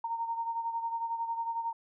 sine beating tone pair, 920 / 931 Hz, A#5 / A#5, -23 / -2 cents, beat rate 11 Hz, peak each -32 / -39 dBFS, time 0.04-1.73 s, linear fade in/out 5 ms, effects none

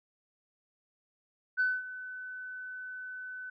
sine tone with ADSR envelope, 1507 Hz, F#6, 31 cents sharp, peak -23 dBFS, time 1.57-3.5 s, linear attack 32 ms, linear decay 220 ms, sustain -16 dB, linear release 6 ms, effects tanh soft clip ceiling -20 dBFS

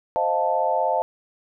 sine chord, F dominant seventh, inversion second, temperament equal, 523.3 / 622.3 / 698.5 / 880 Hz, C5 / Eb5 / F5 / A5, 0 / 0 / 0 / 0 cents, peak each -26 / -25 / -25 / -23 dBFS, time 0.16-1.02 s, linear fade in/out 0 ms, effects none

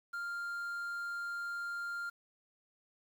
triangle tone with quantisation, 1396.9 Hz, F6, in tune, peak -35 dBFS, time 0.13-2.1 s, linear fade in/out 10 ms, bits 10, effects none

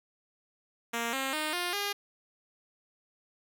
5% pulse tone with pitch steps, 233.1 / 267.8 / 307.6 / 353.3 / 405.9 Hz, A#3 / C4 / D#4 / F4 / G#4, 0 / +40 / -20 / +20 / -40 cents, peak -19 dBFS, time 0.93-1.93 s, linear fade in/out 10 ms, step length 200 ms, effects none

